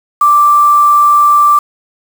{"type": "tone with quantisation", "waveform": "sine", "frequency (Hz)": 1174.7, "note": "D6", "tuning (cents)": 0, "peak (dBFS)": -4, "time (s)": [0.21, 1.59], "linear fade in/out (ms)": 5, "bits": 4, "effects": []}